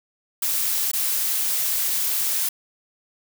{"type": "noise with dropouts", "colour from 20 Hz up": "blue", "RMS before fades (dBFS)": -23, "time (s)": [0.42, 2.49], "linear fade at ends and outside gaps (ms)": 5, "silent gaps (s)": [0.916, 0.933], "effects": []}